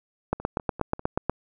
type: two click trains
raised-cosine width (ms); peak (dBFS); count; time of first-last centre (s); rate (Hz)
1; -23 / -9; 4 / 9; 0.4-0.994 / 0.33-1.296; 5.05 / 8.28
effects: none